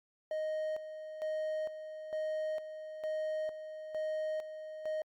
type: tone with tremolo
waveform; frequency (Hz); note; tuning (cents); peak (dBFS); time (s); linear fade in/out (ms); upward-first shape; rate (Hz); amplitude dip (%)
triangle; 622.3; D#5; 0; -31; 0.31-5.02; 2; square; 1.1; 65
effects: Opus 48 kbps